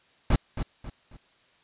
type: noise with echo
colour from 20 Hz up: brown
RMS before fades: -20 dBFS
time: 0.3-0.36 s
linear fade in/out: 5 ms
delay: 270 ms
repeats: 3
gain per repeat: -9 dB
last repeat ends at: 1.17 s
effects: white hiss -62 dBFS RMS until 1.63 s + resampled to 8000 Hz